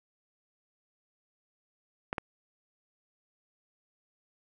clicks, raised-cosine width 0.5 ms, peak -16 dBFS, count 2, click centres 2.129 / 2.182 s, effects none

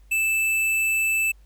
sine tone with tanh clipping, 2637 Hz, E7, in tune, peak -21 dBFS, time 0.11-1.32 s, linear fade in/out 10 ms, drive 17 dB, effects added 50 Hz sine -48 dBFS peak until 1.45 s + pink hiss -65 dBFS RMS until 1.45 s

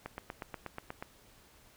click train, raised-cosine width 0.5 ms, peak -24 dBFS, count 9, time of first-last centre 0.06-1.025 s, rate 8.29 Hz, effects pink hiss -61 dBFS RMS until 1.76 s

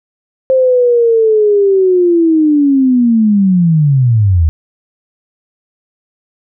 sine linear sweep, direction down, 528 to 74.8 Hz, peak -6 dBFS, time 0.5-4.49 s, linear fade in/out 0 ms, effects none

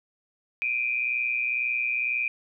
sine tone pair together, 2367 / 2489 Hz, D7 / D#7, +13 / 0 cents, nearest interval minor second, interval 87 cents, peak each -27 dBFS, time 0.62-2.28 s, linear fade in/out 0 ms, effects none

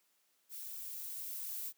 violet noise with level ramp, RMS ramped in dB -46 to -41 dBFS, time 0.49-1.73 s, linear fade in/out 50 ms, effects white hiss -75 dBFS RMS until 1.77 s + high-pass 200 Hz 12 dB/octave

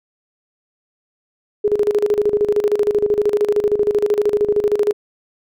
sine tone with tremolo, 415.3 Hz, G#4, in tune, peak -11 dBFS, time 1.64-4.93 s, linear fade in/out 10 ms, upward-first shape square, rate 13 Hz, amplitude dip 75%, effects none

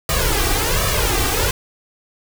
pink noise with flanger, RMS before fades -18 dBFS, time 0.09-1.51 s, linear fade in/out 2 ms, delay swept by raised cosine 1.7 to 2.6 ms, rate 1.3 Hz, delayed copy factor +0.8, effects none

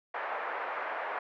pink band-pass noise, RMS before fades -36 dBFS, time 0.14-1.19 s, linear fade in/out 5 ms, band 570 to 1900 Hz, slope 24 dB/octave, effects none

